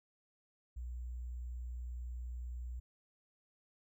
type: tone with sample-and-hold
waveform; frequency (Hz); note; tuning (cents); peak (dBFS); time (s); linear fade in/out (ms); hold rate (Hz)
sine; 60.9; B1; -24; -40; 0.76-2.8; 10; 7350
effects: none